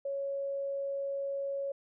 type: tone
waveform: sine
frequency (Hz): 554.4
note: C#5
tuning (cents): 0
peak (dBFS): -32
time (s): 0.05-1.72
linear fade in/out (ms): 5
effects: none